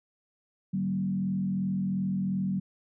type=tone with frequency modulation; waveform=sine; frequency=190 Hz; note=F#3; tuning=46 cents sharp; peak=-26 dBFS; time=0.73-2.6 s; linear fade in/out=10 ms; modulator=42.8 Hz; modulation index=0.7; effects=none